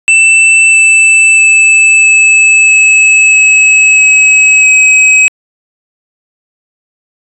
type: tone with pitch steps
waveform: square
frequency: 2660 / 2643 / 2626 / 2610 / 2593 / 2577 / 2561 / 2544 Hz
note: E7 / E7 / E7 / E7 / E7 / E7 / D#7 / D#7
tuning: +15 / +4 / -7 / -18 / -29 / -40 / +49 / +38 cents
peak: -3 dBFS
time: 0.08-5.28 s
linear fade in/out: 0 ms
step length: 650 ms
effects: resampled to 24000 Hz